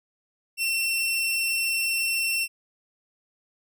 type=tone; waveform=sawtooth; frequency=2706 Hz; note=E7; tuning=45 cents sharp; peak=-20 dBFS; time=0.57-2.48 s; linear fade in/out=50 ms; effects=none